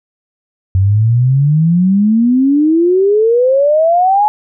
sine exponential sweep, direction up, 92.5 to 855 Hz, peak -7 dBFS, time 0.75-4.28 s, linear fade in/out 0 ms, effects none

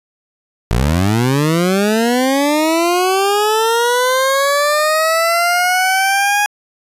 20% pulse linear sweep, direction up, 52.4 to 830.6 Hz, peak -7 dBFS, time 0.71-6.46 s, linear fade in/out 0 ms, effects resampled to 32000 Hz

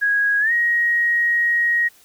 sine tone with pitch glide, 1652 to 1886.7 Hz, G#6 to A#6, -10 to +20 cents, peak -15 dBFS, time 0.01-1.89 s, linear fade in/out 20 ms, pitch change +230 cents, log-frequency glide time 0.4-0.52 s, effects white hiss -52 dBFS RMS until 2.04 s

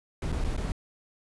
brown noise with dropouts, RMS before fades -29 dBFS, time 0.22-0.72 s, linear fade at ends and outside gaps 2 ms, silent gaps 0.32-0.325 / 0.441-0.445 / 0.566-0.575 s, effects resampled to 24000 Hz

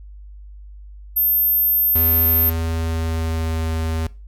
sine tone, 13290 Hz, G#9, in tune, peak -15 dBFS, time 1.16-2.5 s, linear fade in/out 10 ms
square tone with pitch glide, 82.41 to 80.76 Hz, E2 to E2, 0 to -35 cents, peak -21 dBFS, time 1.95-4.07 s, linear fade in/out 5 ms, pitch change -35 cents, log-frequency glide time 2.2-3.73 s
effects noise-tail reverb RT60 0.3 s tail -20 dB re dry + added 50 Hz sine -36 dBFS peak until 4.27 s

